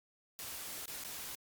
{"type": "noise with dropouts", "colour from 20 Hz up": "white", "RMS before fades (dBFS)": -44, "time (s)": [0.39, 1.35], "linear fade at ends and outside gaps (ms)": 0, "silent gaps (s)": [[0.857, 0.88], [1.037, 1.047]], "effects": ["Opus 48 kbps"]}